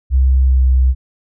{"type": "tone with pitch glide", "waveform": "sine", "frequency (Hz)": [65.41, 64.25], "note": ["C2", "C2"], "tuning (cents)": [0, -31], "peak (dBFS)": -8, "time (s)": [0.1, 0.95], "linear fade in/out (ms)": 50, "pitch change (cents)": -31, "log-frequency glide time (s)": [0.42, 0.65], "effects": []}